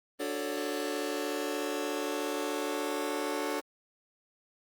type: chord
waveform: sawtooth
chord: D major seventh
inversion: none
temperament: just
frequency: 293.7 / 367.1 / 440.5 / 550.6 Hz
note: D4 / F#4 / A4 / C#5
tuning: 0 / -14 / +2 / -12 cents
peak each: -32 / -34 / -32 / -34 dBFS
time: 0.19-3.61 s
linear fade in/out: 20 ms
effects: Opus 24 kbps